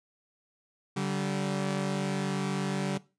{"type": "tone pair together", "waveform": "sawtooth", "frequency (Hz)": [143.91, 192.1], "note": ["D3", "G3"], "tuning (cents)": [-35, -35], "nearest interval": "perfect fourth", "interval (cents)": 500, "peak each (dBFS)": [-28, -27], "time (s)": [0.96, 2.98], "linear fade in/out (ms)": 10, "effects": ["noise-tail reverb RT60 0.3 s tail -20 dB re dry", "resampled to 22050 Hz"]}